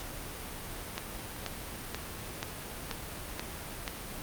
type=click train; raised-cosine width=0.2 ms; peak=-16 dBFS; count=7; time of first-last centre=0.98-3.879 s; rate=2.07 Hz; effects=pink hiss -41 dBFS RMS until 4.22 s + Opus 48 kbps